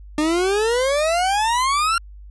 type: exponential sweep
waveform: 40% pulse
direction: up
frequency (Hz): 297.1 to 1396.9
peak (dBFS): -16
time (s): 0.18-1.98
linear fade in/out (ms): 2
effects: added 50 Hz sine -37 dBFS peak until 2.3 s + resampled to 24000 Hz